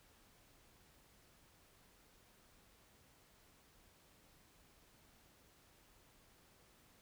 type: silence
effects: pink hiss -68 dBFS RMS until 7.01 s